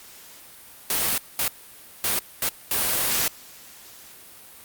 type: noise bursts at uneven times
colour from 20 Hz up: white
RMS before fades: -23 dBFS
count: 5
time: 0.9-1.18 / 1.39-1.48 / 2.04-2.19 / 2.42-2.49 / 2.71-3.28 s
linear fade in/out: 2 ms
effects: white hiss -46 dBFS RMS until 4.64 s + Opus 48 kbps